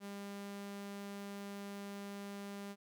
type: tone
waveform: sawtooth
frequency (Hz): 200.6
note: G3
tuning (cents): +40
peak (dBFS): -40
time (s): 0-2.76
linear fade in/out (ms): 50
effects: none

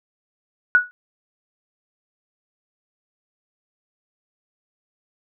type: tone with exponential decay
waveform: sine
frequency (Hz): 1467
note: F#6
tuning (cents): -15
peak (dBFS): -7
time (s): 0.75-0.91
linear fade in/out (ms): 0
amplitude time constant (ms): 33
effects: none

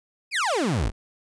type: exponential sweep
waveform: 30% pulse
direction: down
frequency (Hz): 2637 to 36.71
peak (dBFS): -19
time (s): 0.31-0.92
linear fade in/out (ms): 50
effects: resampled to 22050 Hz

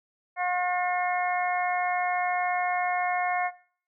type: harmonic tone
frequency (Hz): 359.3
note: F4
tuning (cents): +49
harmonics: 2 / 3 / 4 / 5 / 6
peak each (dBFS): -27 / -34 / -37 / -35 / -33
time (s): 0.36-3.51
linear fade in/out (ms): 50
effects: noise-tail reverb RT60 0.5 s tail -18 dB re dry

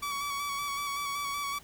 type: tone with vibrato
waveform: sawtooth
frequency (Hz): 1136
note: C#6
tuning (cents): +42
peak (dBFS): -28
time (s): 0.02-1.59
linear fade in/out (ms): 10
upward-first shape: square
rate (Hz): 5.3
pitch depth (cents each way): 23
effects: pink hiss -54 dBFS RMS until 1.63 s

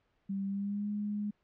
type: tone with pitch glide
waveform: sine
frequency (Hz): 196 to 207.4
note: G3 to G#3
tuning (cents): 0 to -2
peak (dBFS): -32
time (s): 0.29-1.31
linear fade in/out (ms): 10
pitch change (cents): +98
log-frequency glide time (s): 0.46-0.89
effects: pink hiss -75 dBFS RMS until 1.43 s + low-pass 3000 Hz 12 dB/octave

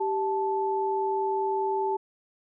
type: tone pair together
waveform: sine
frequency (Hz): 389.8 / 875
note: G4 / A5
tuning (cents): -10 / -10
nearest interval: octave + major second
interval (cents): 1400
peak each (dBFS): -27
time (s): 0-1.97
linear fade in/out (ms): 10
effects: none

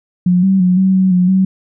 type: tone with pitch steps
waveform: sine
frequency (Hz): 179.2 / 192 / 181.4 / 189.8 / 188.1 / 180.4 / 189.4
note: F3 / G3 / F#3 / F#3 / F#3 / F#3 / F#3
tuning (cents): +45 / -36 / -34 / +44 / +29 / -44 / +41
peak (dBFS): -8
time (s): 0.26-1.45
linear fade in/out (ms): 5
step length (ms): 170
effects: none

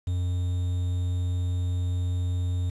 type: tone with quantisation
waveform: triangle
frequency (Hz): 89.5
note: F2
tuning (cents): +43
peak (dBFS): -22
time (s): 0.07-2.7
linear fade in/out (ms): 5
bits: 8
effects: resampled to 24000 Hz

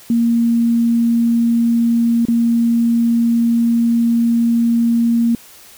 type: tone with dropouts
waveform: sine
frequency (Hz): 233.1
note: A#3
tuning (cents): 0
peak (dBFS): -11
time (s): 0.1-5.35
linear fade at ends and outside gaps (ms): 2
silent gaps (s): 2.253-2.284
effects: white hiss -42 dBFS RMS until 5.77 s

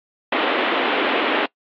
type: band-pass noise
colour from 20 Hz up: pink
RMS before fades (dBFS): -20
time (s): 0.32-1.46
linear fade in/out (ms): 5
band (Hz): 260 to 3400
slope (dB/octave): 48
effects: noise-tail reverb RT60 0.1 s tail -22 dB re dry + AAC 64 kbps

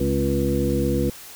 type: harmonic tone with a mistuned harmonic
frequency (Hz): 69.3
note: C#2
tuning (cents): 0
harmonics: 1 / 2 / 3 / 4 / 5 / 7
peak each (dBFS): -26 / -26 / -26 / -26 / -26 / -26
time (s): 0-1.1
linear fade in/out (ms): 5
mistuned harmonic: 4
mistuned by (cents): -44
effects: white hiss -41 dBFS RMS until 1.35 s

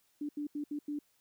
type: tone bursts at uneven times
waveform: sine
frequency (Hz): 293.7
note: D4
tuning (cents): 0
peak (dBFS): -34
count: 5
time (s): 0.21-0.29 / 0.37-0.47 / 0.55-0.64 / 0.71-0.79 / 0.88-0.99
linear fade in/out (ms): 5
effects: white hiss -72 dBFS RMS until 1.2 s

